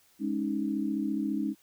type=chord; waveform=sine; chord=Ab suspended fourth; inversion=none; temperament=just; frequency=207.7 / 276.9 / 311.5 Hz; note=Ab3 / Db4 / Eb4; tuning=0 / -2 / +2 cents; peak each=-32 dBFS; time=0.19-1.55 s; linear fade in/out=50 ms; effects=white hiss -64 dBFS RMS until 1.62 s